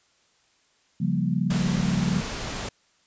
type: chord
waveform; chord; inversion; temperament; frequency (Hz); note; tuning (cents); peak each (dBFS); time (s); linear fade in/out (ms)
sine; G half-diminished seventh; second; equal with one note detuned; 138.59 / 174.61 / 196 / 234.6; Db3 / F3 / G3 / Bb3; 0 / 0 / 0 / +11; -28 / -25 / -27 / -30; 1-2.21; 10
type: noise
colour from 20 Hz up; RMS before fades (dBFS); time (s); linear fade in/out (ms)
pink; -32; 1.5-2.69; 5
effects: white hiss -64 dBFS RMS until 3.06 s + resampled to 16000 Hz